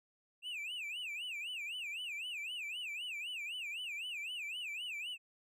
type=tone with vibrato; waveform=triangle; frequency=2637 Hz; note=E7; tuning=in tune; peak=-38 dBFS; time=0.42-5.18 s; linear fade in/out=50 ms; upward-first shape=sine; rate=3.9 Hz; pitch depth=230 cents each way; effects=none